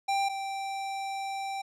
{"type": "tone pair in turn", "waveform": "square", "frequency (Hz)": [789, 782.6], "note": ["G5", "G5"], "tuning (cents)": [11, -3], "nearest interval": "unison", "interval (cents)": 14, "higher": "first", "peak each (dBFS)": [-26, -33], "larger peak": "first", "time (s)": [[0.08, 0.29], [0.29, 1.62]], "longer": "second", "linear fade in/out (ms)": 10, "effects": ["low-pass 8000 Hz 12 dB/octave"]}